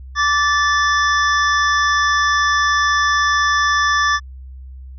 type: tone pair together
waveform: square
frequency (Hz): 1165 / 1751.1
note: D6 / A6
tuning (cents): -14 / -9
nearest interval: perfect fifth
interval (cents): 705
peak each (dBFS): -17 / -17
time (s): 0.15-4.2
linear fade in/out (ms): 50
effects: added 65 Hz sine -32 dBFS peak until 4.98 s + resampled to 16000 Hz